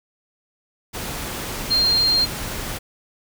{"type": "tone in noise", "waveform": "sine", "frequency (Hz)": 4197, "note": "C8", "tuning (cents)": 5, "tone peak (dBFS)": -15, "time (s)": [1.7, 2.26], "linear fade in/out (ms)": 20, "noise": "pink", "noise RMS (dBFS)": -29, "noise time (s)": [0.93, 2.79], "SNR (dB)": 11, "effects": []}